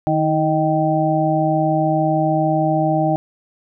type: harmonic tone with a mistuned harmonic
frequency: 155.56 Hz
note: D#3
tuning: in tune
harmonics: 1 / 2 / 4 / 5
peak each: -20 / -20 / -20 / -20 dBFS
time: 0.07-3.16 s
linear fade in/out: 0 ms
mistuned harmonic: 2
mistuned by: +36 cents
effects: none